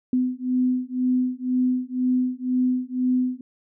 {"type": "beating tone pair", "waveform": "sine", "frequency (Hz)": [251.9, 253.9], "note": ["B3", "B3"], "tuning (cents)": [34, 48], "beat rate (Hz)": 2, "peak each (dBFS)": -23, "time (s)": [0.13, 3.41], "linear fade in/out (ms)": 2, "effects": []}